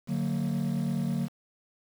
triangle chord, D augmented, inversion none, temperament just, 146.83 / 183.54 / 229.4 Hz, D3 / F#3 / A#3, 0 / -14 / -28 cents, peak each -28 dBFS, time 0.07-1.29 s, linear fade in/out 50 ms, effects tanh soft clip ceiling -21 dBFS + 8-bit

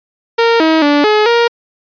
sawtooth tone with pitch steps, 462.3 / 319.3 / 290.6 / 424.6 / 469.9 Hz, A#4 / D#4 / D4 / G#4 / A#4, -14 / +45 / -18 / +38 / +14 cents, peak -4 dBFS, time 0.38-1.48 s, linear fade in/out 10 ms, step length 220 ms, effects resampled to 11025 Hz

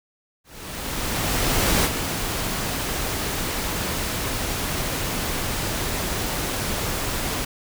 pink noise with ADSR envelope, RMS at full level -19 dBFS, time 0.44-7.45 s, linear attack 1400 ms, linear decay 49 ms, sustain -7 dB, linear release 7 ms, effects none

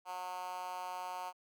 10% pulse tone with high-pass filter, 182 Hz, F#3, 28 cents flat, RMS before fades -42 dBFS, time 0.05-1.33 s, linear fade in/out 50 ms, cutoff 840 Hz, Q 3.8, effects none

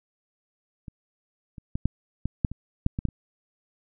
clicks, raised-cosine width 5 ms, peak -26 / -28 / -16 / -9 / -14 / -9 / -22 / -8 / -16 / -11 / -26 dBFS, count 11, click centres 0.882 / 1.582 / 1.755 / 1.856 / 2.256 / 2.448 / 2.516 / 2.864 / 2.989 / 3.053 / 3.087 s, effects none

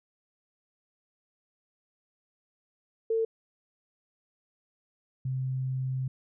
sine tone pair in turn, 449.3 / 130.6 Hz, A4 / C3, +36 / -3 cents, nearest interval octave + major sixth, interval 2139 cents, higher first, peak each -24 / -28 dBFS, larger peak first, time 3.1-3.25 / 5.25-6.08 s, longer second, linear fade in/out 5 ms, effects none

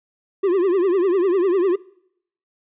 triangle tone with vibrato, 370 Hz, F#4, in tune, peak -13 dBFS, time 0.43-1.76 s, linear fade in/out 10 ms, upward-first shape triangle, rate 10 Hz, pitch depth 170 cents each way, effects noise-tail reverb RT60 0.7 s tail -22 dB re dry + resampled to 8000 Hz

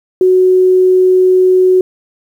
sine tone, 370 Hz, F#4, in tune, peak -5 dBFS, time 0.21-1.81 s, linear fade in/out 2 ms, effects 7-bit

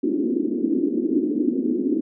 white band-pass noise, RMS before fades -22 dBFS, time 0.03-2.01 s, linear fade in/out 10 ms, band 240 to 350 Hz, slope 48 dB/octave, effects none

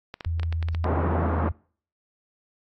clicks, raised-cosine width 0.3 ms, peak -19 dBFS, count 10, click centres 0.141 / 0.208 / 0.248 / 0.397 / 0.432 / 0.526 / 0.627 / 0.686 / 0.748 / 0.843 s
sine tone with vibrato, 82.41 Hz, E2, in tune, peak -24 dBFS, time 0.26-1.52 s, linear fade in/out 10 ms, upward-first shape triangle, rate 2.4 Hz, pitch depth 13 cents each way
pink band-pass noise, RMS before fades -27 dBFS, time 0.84-1.49 s, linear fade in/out 2 ms, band 140 to 1300 Hz, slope 24 dB/octave
effects noise-tail reverb RT60 0.5 s tail -26 dB re dry + AAC 48 kbps

